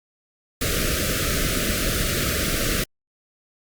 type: band-stop noise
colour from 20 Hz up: pink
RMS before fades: -23 dBFS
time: 0.61-2.84 s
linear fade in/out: 5 ms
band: 660 to 1200 Hz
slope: 96 dB/octave
effects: Opus 48 kbps